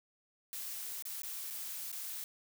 blue noise with dropouts, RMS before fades -42 dBFS, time 0.53-2.24 s, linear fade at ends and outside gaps 0 ms, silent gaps 1.024-1.053 / 1.22-1.233 / 1.502-1.507 / 1.917-1.927 s, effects none

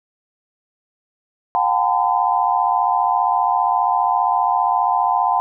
sine tone cluster, 722 / 797 / 897 / 1015 Hz, F#5 / G5 / A5 / B5, -43 / +28 / +33 / +47 cents, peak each -20 dBFS, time 1.55-5.4 s, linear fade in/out 0 ms, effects none

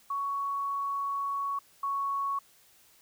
sine tone pair in turn, 1116 / 1110.8 Hz, C#6 / C#6, +11 / +3 cents, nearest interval unison, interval 8 cents, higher first, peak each -29 / -28 dBFS, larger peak second, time 0.1-1.59 / 1.83-2.39 s, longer first, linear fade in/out 5 ms, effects white hiss -61 dBFS RMS until 3.01 s

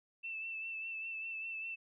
sine tone with vibrato, 2657 Hz, E7, 13 cents sharp, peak -39 dBFS, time 0.23-1.76 s, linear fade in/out 20 ms, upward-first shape sine, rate 5 Hz, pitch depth 28 cents each way, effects none

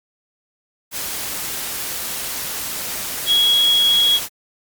sine tone in noise, 3322 Hz, G#7, in tune, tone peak -12 dBFS, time 3.26-4.2 s, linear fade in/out 50 ms, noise white, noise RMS -26 dBFS, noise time 0.91-4.29 s, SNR +11 dB, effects Opus 48 kbps

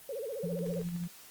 sine tone with vibrato, 493.9 Hz, B4, in tune, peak -35 dBFS, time 0.09-0.82 s, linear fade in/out 2 ms, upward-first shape sine, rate 15 Hz, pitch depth 240 cents each way
sine tone with tremolo, 173 Hz, F3, 16 cents flat, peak -32 dBFS, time 0.43-1.08 s, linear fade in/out 10 ms, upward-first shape sine, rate 12 Hz, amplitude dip 40%
click train, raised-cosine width 0.3 ms, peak -36 dBFS, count 7, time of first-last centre 0.59-1.038 s, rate 13.4 Hz
effects white hiss -53 dBFS RMS until 1.3 s + Opus 24 kbps

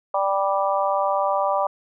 harmonic tone, 196 Hz, G3, in tune, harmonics 3 / 4 / 5 / 6, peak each -23 / -24 / -25 / -26 dBFS, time 0.14-1.67 s, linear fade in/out 5 ms, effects none

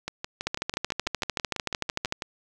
two click trains, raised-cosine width 0.2 ms, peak -14 / -9 dBFS, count 14 / 23, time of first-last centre 0.08-2.222 / 0.47-2.124 s, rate 6.07 / 13.3 Hz, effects none

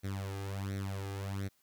sawtooth tone with flanger, 97.9 Hz, G2, 2 cents flat, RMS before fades -38 dBFS, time 0.03-1.49 s, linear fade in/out 20 ms, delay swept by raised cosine 0.5 to 2.5 ms, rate 1.4 Hz, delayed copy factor +0.8, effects white hiss -72 dBFS RMS until 1.62 s

